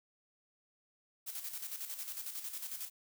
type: noise with tremolo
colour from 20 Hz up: blue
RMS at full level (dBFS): -41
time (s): 1.26-2.9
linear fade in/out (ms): 20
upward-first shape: square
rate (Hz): 11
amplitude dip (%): 55
effects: none